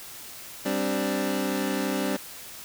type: chord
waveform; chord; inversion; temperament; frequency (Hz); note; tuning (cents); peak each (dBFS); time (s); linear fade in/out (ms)
25% pulse; G suspended fourth; none; equal; 196 / 261.6 / 293.7; G3 / C4 / D4; 0 / 0 / 0; -26; 0.65-2.17; 10
effects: white hiss -42 dBFS RMS until 2.64 s